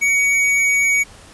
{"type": "tone with hard clipping", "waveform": "sine", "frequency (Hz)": 2248, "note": "C#7", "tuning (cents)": 24, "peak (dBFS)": -15, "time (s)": [0.01, 1.04], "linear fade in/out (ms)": 20, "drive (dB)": 11, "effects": ["pink hiss -43 dBFS RMS until 1.33 s", "resampled to 24000 Hz"]}